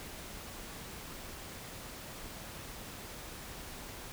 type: silence
effects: pink hiss -46 dBFS RMS until 4.12 s